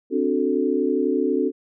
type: chord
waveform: sine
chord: D dominant seventh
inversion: third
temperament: equal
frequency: 261.6 / 293.7 / 370 / 440 Hz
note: C4 / D4 / F#4 / A4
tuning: 0 / 0 / 0 / 0 cents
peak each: -24 dBFS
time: 0.1-1.52 s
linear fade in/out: 50 ms
effects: none